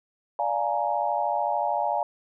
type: chord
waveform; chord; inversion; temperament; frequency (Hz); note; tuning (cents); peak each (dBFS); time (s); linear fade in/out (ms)
sine; Bb dominant seventh; first; equal with one note detuned; 587.3 / 698.5 / 838.8 / 932.3; D5 / F5 / Ab5 / Bb5; 0 / 0 / +17 / 0; -30 / -28 / -27 / -30; 0.39-2.03; 2
effects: none